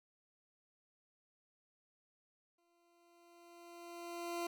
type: tone with exponential growth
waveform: 20% pulse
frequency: 343.5 Hz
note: F4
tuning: 29 cents flat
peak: -32 dBFS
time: 2.58-4.47 s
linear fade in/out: 5 ms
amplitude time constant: 410 ms
effects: none